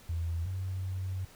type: tone pair in turn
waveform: sine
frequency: 83.5 / 93.73 Hz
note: E2 / F#2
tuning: +23 / +23 cents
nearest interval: major second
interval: 200 cents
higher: second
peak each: -30 / -32 dBFS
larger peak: first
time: 0.09-0.46 / 0.46-1.25 s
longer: second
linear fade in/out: 5 ms
effects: pink hiss -56 dBFS RMS until 1.35 s